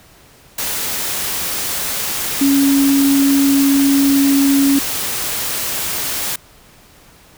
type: tone in noise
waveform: sine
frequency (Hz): 277.2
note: C#4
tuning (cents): 0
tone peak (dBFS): -10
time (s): 2.41-4.79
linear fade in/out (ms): 5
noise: white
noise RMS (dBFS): -21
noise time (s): 0.58-6.36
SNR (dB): +8
effects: pink hiss -46 dBFS RMS until 7.37 s